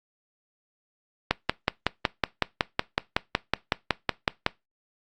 click train, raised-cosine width 0.3 ms, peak -4 dBFS, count 18, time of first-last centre 1.31-4.464 s, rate 5.39 Hz, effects noise-tail reverb RT60 0.2 s tail -21 dB re dry + Opus 48 kbps

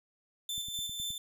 sawtooth tone with tremolo, 3543 Hz, A7, 11 cents sharp, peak -31 dBFS, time 0.49-1.18 s, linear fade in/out 2 ms, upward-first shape square, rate 4 Hz, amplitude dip 35%
click train, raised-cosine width 5 ms, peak -38 dBFS, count 6, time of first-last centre 0.58-1.105 s, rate 9.53 Hz
effects none

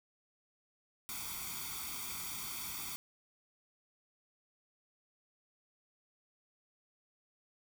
white noise with comb filter, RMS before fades -42 dBFS, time 1.09-2.96 s, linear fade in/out 0 ms, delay 0.87 ms, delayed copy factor +1, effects none

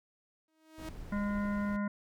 sawtooth tone with exponential growth, 316.2 Hz, D#4, 28 cents sharp, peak -35 dBFS, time 0.48-0.89 s, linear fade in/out 2 ms, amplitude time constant 89 ms
brown noise, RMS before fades -45 dBFS, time 0.78-1.77 s, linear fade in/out 10 ms
harmonic tone, 204.4 Hz, G#3, 27 cents flat, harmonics 1 / 3 / 5 / 7 / 9 / 10, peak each -31 / -43 / -43 / -44 / -50 / -53 dBFS, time 1.12-1.88 s, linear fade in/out 5 ms
effects none

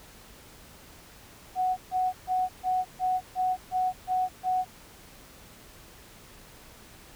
sine tone bursts, 740 Hz, F#5, in tune, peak -23 dBFS, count 9, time 1.55-4.65 s, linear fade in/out 50 ms, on 220 ms, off 140 ms, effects pink hiss -51 dBFS RMS until 7.15 s

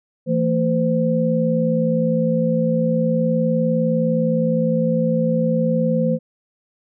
sine tone cluster, 166 / 225.6 / 513 Hz, E3 / A3 / C5, +12 / +44 / -34 cents, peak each -20 dBFS, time 0.26-6.19 s, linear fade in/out 50 ms, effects none

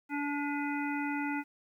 harmonic tone with a mistuned harmonic, 288.4 Hz, D4, 31 cents flat, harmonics 1 / 3 / 5 / 7 / 9, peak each -33 / -38 / -40 / -41 / -43 dBFS, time 0.09-1.44 s, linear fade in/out 50 ms, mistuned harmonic 9, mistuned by -72 cents, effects 11-bit

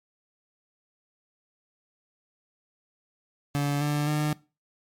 30% pulse tone with pitch steps, 143.5 / 147.3 / 150.5 Hz, D3 / D3 / D3, -40 / +6 / +43 cents, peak -21 dBFS, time 3.55-4.33 s, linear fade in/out 0 ms, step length 260 ms, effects noise-tail reverb RT60 0.3 s tail -21 dB re dry + MP3 96 kbps

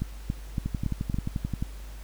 two click trains, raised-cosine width 5 ms, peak -15 / -16 dBFS, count 5 / 12, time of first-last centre 0.02-1.144 / 0.66-1.625 s, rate 3.56 / 11.4 Hz, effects added 50 Hz sine -38 dBFS peak until 2.03 s + pink hiss -51 dBFS RMS until 2.03 s

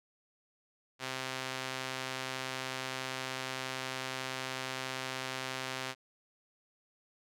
sawtooth tone with band-pass filter, 130.81 Hz, C3, in tune, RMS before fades -39 dBFS, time 0.99-5.95 s, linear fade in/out 50 ms, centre 3100 Hz, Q 0.56, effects none

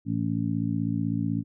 harmonic tone, 56 Hz, A1, 31 cents sharp, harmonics 2 / 3 / 4 / 5, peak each -30 / -30 / -30 / -30 dBFS, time 0.05-1.44 s, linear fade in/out 50 ms, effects none

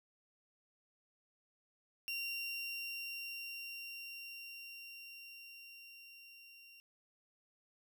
30% pulse tone with level ramp, 2761 Hz, F7, 20 cents flat, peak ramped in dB -35 to -54 dBFS, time 2.08-6.8 s, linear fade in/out 0 ms, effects none

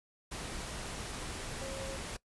sine tone in noise, 539 Hz, C#5, 49 cents flat, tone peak -41 dBFS, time 1.61-1.97 s, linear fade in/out 10 ms, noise pink, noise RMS -41 dBFS, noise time 0.31-2.17 s, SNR -3 dB, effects noise-tail reverb RT60 0.1 s tail -20 dB re dry + resampled to 24000 Hz

